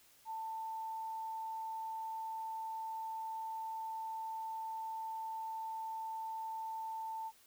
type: tone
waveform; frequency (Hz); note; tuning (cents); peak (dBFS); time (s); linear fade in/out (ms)
sine; 890; A5; +20; -39; 0.25-7.32; 50
effects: white hiss -65 dBFS RMS until 7.46 s